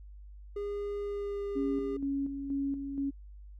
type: tone with pitch glide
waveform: triangle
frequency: 407.9 to 403 Hz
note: G#4 to G4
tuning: -31 to +48 cents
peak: -31 dBFS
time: 0.56-1.97 s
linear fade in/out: 5 ms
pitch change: -21 cents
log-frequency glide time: 1-1.44 s
type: tone with tremolo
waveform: sine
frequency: 277.2 Hz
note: C#4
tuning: in tune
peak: -29 dBFS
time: 1.55-3.11 s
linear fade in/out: 20 ms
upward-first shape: square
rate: 2.1 Hz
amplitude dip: 50%
effects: added 50 Hz sine -46 dBFS peak until 3.59 s